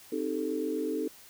sine chord, A half-diminished seventh, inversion first, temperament equal with one note detuned, 263.7 / 311.1 / 392 / 440 Hz, C4 / Eb4 / G4 / A4, +14 / 0 / 0 / 0 cents, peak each -36 / -33 / -38 / -33 dBFS, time 0.12-1.08 s, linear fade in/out 5 ms, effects white hiss -53 dBFS RMS until 1.29 s

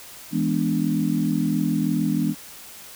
sine chord, E dominant seventh, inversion none, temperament equal, 164.81 / 207.7 / 246.9 / 293.7 Hz, E3 / G#3 / B3 / D4, 0 / 0 / 0 / 0 cents, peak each -25 dBFS, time 0.31-2.35 s, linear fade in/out 50 ms, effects white hiss -42 dBFS RMS until 2.95 s

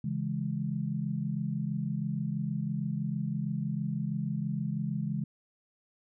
sine chord, C# minor, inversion none, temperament equal, 138.59 / 164.81 / 207.7 Hz, C#3 / E3 / G#3, 0 / 0 / 0 cents, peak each -34 dBFS, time 0.04-5.24 s, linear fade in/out 5 ms, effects none

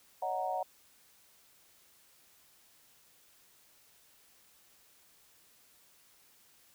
sine chord, D# minor seventh, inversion third, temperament equal with one note detuned, 560.5 / 622.3 / 740 / 932.3 Hz, C#5 / D#5 / F#5 / A#5, +19 / 0 / 0 / 0 cents, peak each -40 / -40 / -34 / -39 dBFS, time 0.22-0.63 s, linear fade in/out 5 ms, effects white hiss -64 dBFS RMS until 6.74 s

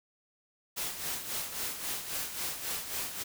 white noise with tremolo, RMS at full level -34 dBFS, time 0.76-3.24 s, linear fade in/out 20 ms, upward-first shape sine, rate 3.7 Hz, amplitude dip 60%, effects none

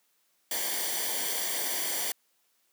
white noise with comb filter, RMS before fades -31 dBFS, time 0.51-2.12 s, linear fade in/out 2 ms, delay 0.76 ms, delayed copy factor -0.7, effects white hiss -71 dBFS RMS until 2.72 s + high-pass 200 Hz 12 dB/octave

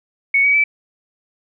sine tone with pitch steps, 2220 / 2265 / 2312 Hz, C#7 / C#7 / D7, +2 / +37 / -28 cents, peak -11 dBFS, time 0.34-0.64 s, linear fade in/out 5 ms, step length 100 ms, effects none

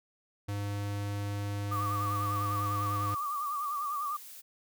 square tone, 101.7 Hz, G#2, 36 cents flat, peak -33 dBFS, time 0.48-3.15 s, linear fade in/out 10 ms
sine tone with vibrato, 1172 Hz, D6, 4 cents flat, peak -31 dBFS, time 1.71-4.17 s, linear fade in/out 10 ms, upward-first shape sine, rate 10 Hz, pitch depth 77 cents each way
blue noise, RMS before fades -48 dBFS, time 1.71-4.42 s, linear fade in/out 20 ms
effects none

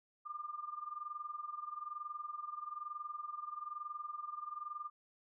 sine tone with amplitude modulation, 1200 Hz, D6, 37 cents sharp, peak -38 dBFS, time 0.25-4.9 s, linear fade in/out 20 ms, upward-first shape sine, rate 21.1 Hz, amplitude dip 80%, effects none

